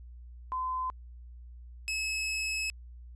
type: tone pair in turn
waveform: sine / sawtooth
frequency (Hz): 1025 / 2583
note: C6 / E7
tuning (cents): -36 / -36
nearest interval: octave + major third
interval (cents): 1600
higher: second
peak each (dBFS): -30 / -27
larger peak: second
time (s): 0.52-0.9 / 1.88-2.7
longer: second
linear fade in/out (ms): 0
effects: added 60 Hz sine -45 dBFS peak until 3.15 s + resampled to 22050 Hz